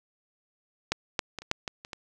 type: clicks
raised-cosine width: 0.2 ms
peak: -8 / -8 / -18 / -28 / -8 / -15 / -25 / -20 dBFS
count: 8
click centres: 0.92 / 1.192 / 1.387 / 1.42 / 1.514 / 1.678 / 1.849 / 1.932 s
effects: none